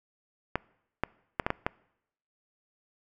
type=clicks; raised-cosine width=0.5 ms; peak=-11 dBFS; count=6; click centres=0.556 / 1.036 / 1.398 / 1.465 / 1.504 / 1.665 s; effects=noise-tail reverb RT60 0.8 s tail -24 dB re dry